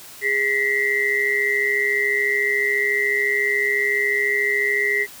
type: tone cluster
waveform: sine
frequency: 410.5 / 1932 / 2066 Hz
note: G#4 / B6 / C7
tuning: -20 / -39 / -22 cents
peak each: -26 / -20 / -22 dBFS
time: 0.21-5.07 s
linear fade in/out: 50 ms
effects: white hiss -41 dBFS RMS until 5.2 s